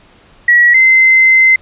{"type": "tone pair in turn", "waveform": "sine", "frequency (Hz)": [1923, 2067], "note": ["B6", "C7"], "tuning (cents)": [-47, -22], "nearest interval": "minor second", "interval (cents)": 125, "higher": "second", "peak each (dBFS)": -4, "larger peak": "neither", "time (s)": [[0.48, 0.74], [0.74, 1.56]], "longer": "second", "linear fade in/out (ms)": 5, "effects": ["pink hiss -45 dBFS RMS until 1.61 s", "resampled to 8000 Hz"]}